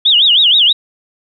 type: tone with vibrato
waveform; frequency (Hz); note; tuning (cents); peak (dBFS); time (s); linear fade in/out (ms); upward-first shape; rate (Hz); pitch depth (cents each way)
sine; 3292; G#7; -16; -6; 0.05-0.73; 10; sine; 6.3; 260
effects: none